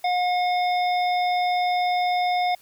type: harmonic tone with a mistuned harmonic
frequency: 720 Hz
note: F#5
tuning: 47 cents flat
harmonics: 1 / 3 / 5 / 7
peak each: -20 / -30 / -34 / -37 dBFS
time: 0.04-2.55 s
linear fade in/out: 5 ms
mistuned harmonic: 7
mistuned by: +26 cents
effects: white hiss -55 dBFS RMS until 2.61 s